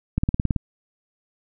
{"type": "click train", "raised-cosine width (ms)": 5, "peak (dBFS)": -8, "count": 8, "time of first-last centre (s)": [0.18, 0.563], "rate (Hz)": 18.3, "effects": []}